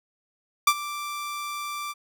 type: tone with ADSR envelope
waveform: sawtooth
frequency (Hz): 1174.7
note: D6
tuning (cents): 0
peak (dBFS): -10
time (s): 0.67-1.94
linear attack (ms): 5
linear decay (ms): 58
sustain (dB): -17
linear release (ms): 33
effects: none